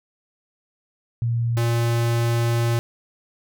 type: tone pair in turn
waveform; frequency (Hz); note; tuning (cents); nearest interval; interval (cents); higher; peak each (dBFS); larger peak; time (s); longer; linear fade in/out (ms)
sine / square; 117.3 / 117.3; A#2 / A#2; +11 / +11; unison; 0; neither; -19; neither; 1.22-1.57 / 1.57-2.79; second; 0
effects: none